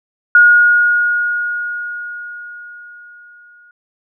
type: tone with exponential decay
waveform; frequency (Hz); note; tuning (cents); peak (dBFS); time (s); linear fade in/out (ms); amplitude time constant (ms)
sine; 1439; F#6; -49; -3; 0.35-3.71; 2; 730
effects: none